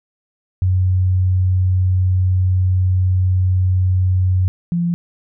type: tone pair in turn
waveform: sine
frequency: 92.4 / 172.23 Hz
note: F#2 / F3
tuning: -2 / -24 cents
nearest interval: major seventh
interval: 1078 cents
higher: second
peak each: -12 / -15 dBFS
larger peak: first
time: 0.62-4.48 / 4.72-4.94 s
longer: first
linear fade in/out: 0 ms
effects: none